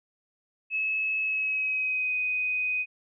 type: tone with pitch glide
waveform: sine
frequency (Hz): 2587 to 2500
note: E7 to D#7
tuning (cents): -33 to +8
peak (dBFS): -25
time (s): 0.7-2.86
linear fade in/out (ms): 50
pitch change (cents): -59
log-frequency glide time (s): 1.2-2.16
effects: none